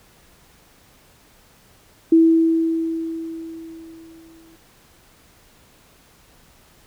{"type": "tone with exponential decay", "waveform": "sine", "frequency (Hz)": 327, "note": "E4", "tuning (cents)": -14, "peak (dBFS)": -8, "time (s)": [2.12, 4.56], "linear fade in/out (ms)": 5, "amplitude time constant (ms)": 530, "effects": ["pink hiss -53 dBFS RMS until 6.86 s"]}